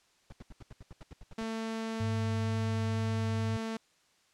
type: noise bursts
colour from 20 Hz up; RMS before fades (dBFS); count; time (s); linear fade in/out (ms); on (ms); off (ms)
brown; -46; 12; 0.3-1.435; 2; 24; 77
type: tone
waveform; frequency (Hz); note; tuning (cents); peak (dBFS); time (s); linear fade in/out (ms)
sawtooth; 223.8; A3; +30; -30; 1.38-3.77; 5
type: tone with vibrato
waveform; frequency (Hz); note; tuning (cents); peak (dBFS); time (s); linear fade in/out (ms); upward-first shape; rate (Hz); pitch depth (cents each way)
sine; 103.83; G#2; 0; -30; 2-3.57; 5; triangle; 2.1; 22
effects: white hiss -68 dBFS RMS until 4.33 s + low-pass 7000 Hz 12 dB/octave